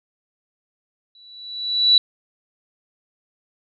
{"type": "tone with exponential growth", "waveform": "sine", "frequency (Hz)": 3942, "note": "B7", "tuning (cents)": -4, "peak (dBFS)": -8, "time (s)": [1.15, 1.98], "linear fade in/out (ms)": 2, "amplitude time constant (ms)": 180, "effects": []}